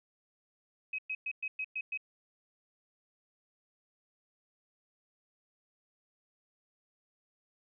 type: tone bursts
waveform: sine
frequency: 2541 Hz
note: D#7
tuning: 36 cents sharp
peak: -33 dBFS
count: 7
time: 0.93-1.975 s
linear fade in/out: 5 ms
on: 55 ms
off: 110 ms
effects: none